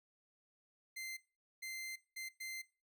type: tone bursts at uneven times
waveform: sawtooth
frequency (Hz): 2081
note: C7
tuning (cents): -10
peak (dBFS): -40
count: 4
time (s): 0.96-1.17 / 1.62-1.96 / 2.16-2.29 / 2.4-2.62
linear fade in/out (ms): 10
effects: noise-tail reverb RT60 0.3 s tail -19 dB re dry